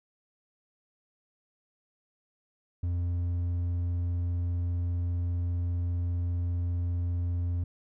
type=tone with hard clipping; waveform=sine; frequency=87.5 Hz; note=F2; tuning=4 cents sharp; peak=-28 dBFS; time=2.83-7.64 s; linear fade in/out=5 ms; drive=3 dB; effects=none